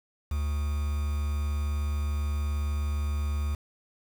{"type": "tone with quantisation", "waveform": "triangle", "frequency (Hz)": 73.42, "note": "D2", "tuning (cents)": 0, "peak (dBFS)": -24, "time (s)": [0.31, 3.55], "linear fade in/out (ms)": 5, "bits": 7, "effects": []}